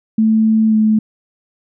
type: tone with pitch glide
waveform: sine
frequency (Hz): 220 to 216.7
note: A3 to A3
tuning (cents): 0 to -26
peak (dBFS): -9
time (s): 0.18-0.99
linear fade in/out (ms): 5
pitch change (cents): -26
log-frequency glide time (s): 0.68-0.75
effects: none